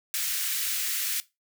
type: high-pass noise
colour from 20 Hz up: white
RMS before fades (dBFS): -29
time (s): 0.14-1.2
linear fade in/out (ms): 0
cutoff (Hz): 1600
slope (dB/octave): 24
effects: noise-tail reverb RT60 0.2 s tail -17 dB re dry